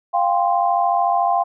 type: chord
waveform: sine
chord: F suspended second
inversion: none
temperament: equal with one note detuned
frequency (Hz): 698.5 / 792.2 / 1046.5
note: F5 / G5 / C6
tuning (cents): 0 / +18 / 0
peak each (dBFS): -18 / -19 / -22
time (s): 0.13-1.44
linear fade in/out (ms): 20
effects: none